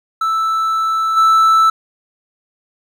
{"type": "tone with level steps", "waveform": "triangle", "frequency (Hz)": 1318.5, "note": "E6", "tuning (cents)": 0, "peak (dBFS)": [-12, -6], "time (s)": [0.21, 1.7], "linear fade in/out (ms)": 5, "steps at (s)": 1.16, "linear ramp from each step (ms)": 20, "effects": ["8-bit"]}